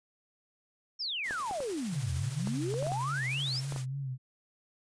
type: exponential two-way sweep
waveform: sine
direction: down then up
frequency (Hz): 5588 to 77.78 to 5588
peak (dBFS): -32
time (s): 0.99-3.61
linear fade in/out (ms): 20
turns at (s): 2.14
type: noise with tremolo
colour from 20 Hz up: white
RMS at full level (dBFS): -43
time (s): 1.23-3.86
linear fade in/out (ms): 50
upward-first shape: sine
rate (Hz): 13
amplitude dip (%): 30
type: clicks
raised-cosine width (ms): 1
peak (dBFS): -26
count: 10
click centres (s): 1.309 / 1.511 / 1.604 / 2.473 / 2.74 / 2.826 / 2.867 / 2.919 / 3.723 / 3.762
type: tone with vibrato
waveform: sine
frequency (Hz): 134.1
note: C3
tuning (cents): +43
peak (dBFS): -33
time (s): 1.91-4.18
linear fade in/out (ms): 50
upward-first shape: sine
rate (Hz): 3.5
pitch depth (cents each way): 73
effects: resampled to 22050 Hz